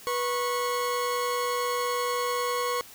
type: tone pair together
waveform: 40% pulse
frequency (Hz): 488.7 / 1097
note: B4 / C#6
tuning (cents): -18 / -18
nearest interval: octave + major second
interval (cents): 1400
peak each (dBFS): -28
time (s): 0.07-2.81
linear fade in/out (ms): 0
effects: white hiss -48 dBFS RMS until 2.94 s